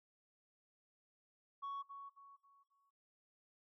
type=tone with echo; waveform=sine; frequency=1114 Hz; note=C#6; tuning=8 cents sharp; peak=-39 dBFS; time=1.62-1.83 s; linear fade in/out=20 ms; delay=270 ms; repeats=4; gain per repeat=-9 dB; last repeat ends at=2.91 s; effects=noise-tail reverb RT60 0.6 s tail -25 dB re dry + tanh soft clip ceiling -40 dBFS